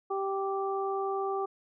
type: harmonic tone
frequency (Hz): 390.4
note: G4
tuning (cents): -7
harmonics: 1 / 2 / 3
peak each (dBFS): -31 / -34 / -36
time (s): 0.1-1.46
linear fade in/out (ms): 10
effects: none